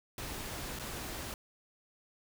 pink noise with dropouts, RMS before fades -41 dBFS, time 0.18-1.34 s, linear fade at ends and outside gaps 1 ms, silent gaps 0.789-0.796 s, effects none

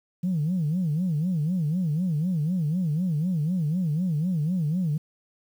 sine tone with vibrato, 166 Hz, E3, 12 cents sharp, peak -21 dBFS, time 0.23-4.98 s, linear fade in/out 10 ms, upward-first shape sine, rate 4 Hz, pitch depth 220 cents each way, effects tanh soft clip ceiling -19 dBFS + 9-bit

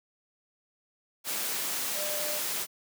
sine tone in noise, 598 Hz, D5, 31 cents sharp, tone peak -36 dBFS, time 1.94-2.41 s, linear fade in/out 50 ms, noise white, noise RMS -32 dBFS, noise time 1.24-2.67 s, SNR -7 dB, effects high-pass 200 Hz 12 dB/octave

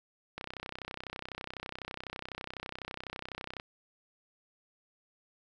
click train, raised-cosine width 0.3 ms, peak -23 dBFS, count 104, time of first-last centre 0.38-3.599 s, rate 32 Hz, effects none

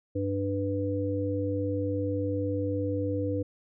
harmonic tone, 98.7 Hz, G2, 12 cents sharp, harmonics 1 / 3 / 5, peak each -31 / -31 / -31 dBFS, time 0.15-3.43 s, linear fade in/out 10 ms, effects none

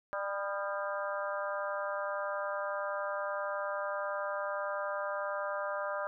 harmonic tone with a mistuned harmonic, 198.8 Hz, G3, 25 cents sharp, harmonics 3 / 4 / 5 / 6 / 7 / 8, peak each -36 / -45 / -41 / -40 / -43 / -42 dBFS, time 0.13-6.07 s, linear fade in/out 0 ms, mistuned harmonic 6, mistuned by +44 cents, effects none

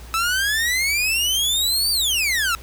sawtooth exponential two-way sweep, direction up then down, 1300 to 4699 to 1300 Hz, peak -15 dBFS, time 0.14-2.55 s, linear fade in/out 0 ms, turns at 1.91 s, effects added 60 Hz sine -37 dBFS peak until 2.62 s + pink hiss -44 dBFS RMS until 2.62 s

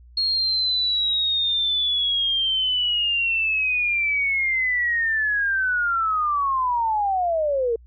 sine linear sweep, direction down, 4302 to 447 Hz, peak -19 dBFS, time 0.17-7.76 s, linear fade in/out 5 ms, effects added 60 Hz sine -45 dBFS peak until 7.86 s

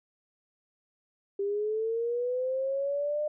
sine linear sweep, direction up, 394.9 to 606 Hz, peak -27 dBFS, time 1.39-3.28 s, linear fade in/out 5 ms, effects none

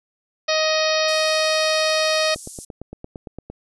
harmonic tone, 626 Hz, D#5, 10 cents sharp, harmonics 1 / 2 / 3 / 4 / 5 / 6 / 7 / 8 / 9, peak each -20 / -27 / -27 / -27 / -32 / -28 / -27 / -29 / -30 dBFS, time 0.48-2.35 s, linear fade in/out 10 ms
white high-pass noise, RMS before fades -34 dBFS, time 1.08-2.65 s, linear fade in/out 5 ms, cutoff 6000 Hz, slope 24 dB/octave
click train, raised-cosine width 2 ms, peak -20 dBFS, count 11, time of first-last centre 2.36-3.5 s, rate 8.77 Hz
effects resampled to 24000 Hz

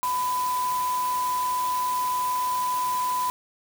sine tone in noise, 1000 Hz, B5, 21 cents sharp, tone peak -23 dBFS, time 0.03-3.3 s, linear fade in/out 0 ms, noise white, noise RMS -36 dBFS, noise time 0.03-3.3 s, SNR +10 dB, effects none

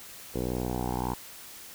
10% pulse tone with low-pass filter sweep, 61.74 Hz, B1, in tune, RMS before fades -31 dBFS, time 0.34-1.15 s, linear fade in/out 20 ms, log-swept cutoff 510 to 960 Hz, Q 3.9, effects white hiss -46 dBFS RMS until 1.74 s

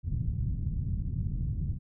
white low-pass noise, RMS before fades -31 dBFS, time 0.03-1.79 s, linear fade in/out 50 ms, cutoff 140 Hz, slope 24 dB/octave, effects none

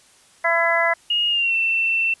harmonic tone, 335.6 Hz, E4, 31 cents sharp, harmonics 2 / 3 / 4 / 5 / 6, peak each -21 / -24 / -26 / -24 / -20 dBFS, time 0.44-0.94 s, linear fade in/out 10 ms
sine tone with pitch glide, 2863 to 2687 Hz, F7 to E7, +42 to +33 cents, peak -17 dBFS, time 1.1-2.14 s, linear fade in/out 5 ms, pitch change -109 cents, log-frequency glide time 1.29-1.55 s
effects white hiss -53 dBFS RMS until 2.2 s + resampled to 24000 Hz

